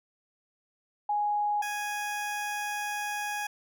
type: tone pair in turn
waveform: sine / 20% pulse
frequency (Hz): 830 / 830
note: G#5 / G#5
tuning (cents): -1 / -1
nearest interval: unison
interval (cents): 0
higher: neither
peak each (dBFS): -25 / -26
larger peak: first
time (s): 1.09-1.62 / 1.62-3.47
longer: second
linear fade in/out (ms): 5
effects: none